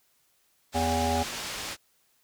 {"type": "low-pass noise", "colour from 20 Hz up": "white", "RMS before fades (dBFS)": -36, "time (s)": [0.72, 1.77], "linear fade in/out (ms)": 50, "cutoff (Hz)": 5800, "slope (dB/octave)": 12}
{"type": "harmonic tone", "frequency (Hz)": 81.8, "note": "E2", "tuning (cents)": -13, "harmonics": [1, 3, 5, 7, 9, 10], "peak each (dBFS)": [-31, -31, -35, -33, -31, -29], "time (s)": [0.74, 1.24], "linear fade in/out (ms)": 20}
{"effects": ["white hiss -68 dBFS RMS until 2.23 s"]}